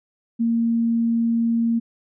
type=tone; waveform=sine; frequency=231 Hz; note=A#3; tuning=16 cents flat; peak=-17 dBFS; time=0.39-1.8 s; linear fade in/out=20 ms; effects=none